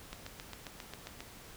click train, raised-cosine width 0.2 ms, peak -25 dBFS, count 9, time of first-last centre 0.13-1.205 s, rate 7.44 Hz, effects pink hiss -52 dBFS RMS until 1.56 s

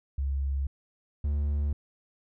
sine / triangle tone pair in turn, 68.6 / 72.68 Hz, C#2 / D2, -17 / -17 cents, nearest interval minor second, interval 100 cents, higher second, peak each -26 / -23 dBFS, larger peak second, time 0.18-0.67 / 1.24-1.73 s, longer neither, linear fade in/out 5 ms, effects none

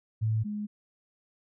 sine tone pair in turn, 110 / 208.9 Hz, A2 / G#3, 0 / +10 cents, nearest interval major seventh, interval 1110 cents, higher second, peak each -24 / -31 dBFS, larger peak first, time 0.21-0.44 / 0.44-0.67 s, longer neither, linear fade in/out 20 ms, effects none

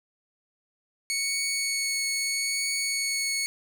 15% pulse tone with vibrato, 2217 Hz, C#7, in tune, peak -19 dBFS, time 1.1-3.46 s, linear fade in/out 0 ms, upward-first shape triangle, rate 0.78 Hz, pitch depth 11 cents each way, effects none

